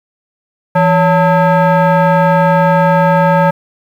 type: tone with frequency modulation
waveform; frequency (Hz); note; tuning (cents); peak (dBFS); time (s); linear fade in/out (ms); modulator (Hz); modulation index
sine; 166.9; E3; +22; -5; 0.75-3.51; 10; 728; 1.4
effects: tanh soft clip ceiling -4 dBFS + 7-bit